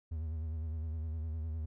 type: tone with vibrato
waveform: triangle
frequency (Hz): 79.4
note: D#2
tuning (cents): +36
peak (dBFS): -33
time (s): 0.11-1.66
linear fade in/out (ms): 10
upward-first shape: sine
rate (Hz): 9.8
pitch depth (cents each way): 66
effects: none